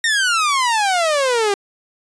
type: exponential sweep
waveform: sawtooth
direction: down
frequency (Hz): 1872 to 392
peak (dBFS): -11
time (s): 0.04-1.54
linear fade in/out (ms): 2
effects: resampled to 22050 Hz